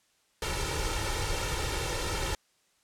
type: noise with comb filter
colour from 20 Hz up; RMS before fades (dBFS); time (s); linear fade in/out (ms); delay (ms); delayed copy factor
pink; -31; 0.42-2.35; 2; 2.2; +0.75
effects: white hiss -69 dBFS RMS until 2.83 s + low-pass 9000 Hz 12 dB/octave